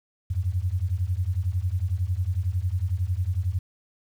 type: beating tone pair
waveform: sine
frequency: 85.6 / 96.6 Hz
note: F2 / G2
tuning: -34 / -25 cents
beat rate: 11 Hz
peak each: -26 dBFS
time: 0.3-3.59 s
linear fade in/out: 10 ms
effects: 9-bit